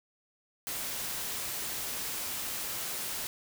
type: noise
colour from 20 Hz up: white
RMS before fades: -36 dBFS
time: 0.67-3.27 s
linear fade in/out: 0 ms
effects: none